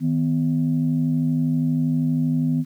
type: tone pair together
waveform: sine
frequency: 157.7 / 250.3 Hz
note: D#3 / B3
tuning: +24 / +23 cents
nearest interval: minor sixth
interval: 799 cents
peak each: -20 dBFS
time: 0-2.65 s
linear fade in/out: 50 ms
effects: tanh soft clip ceiling -11 dBFS + 9-bit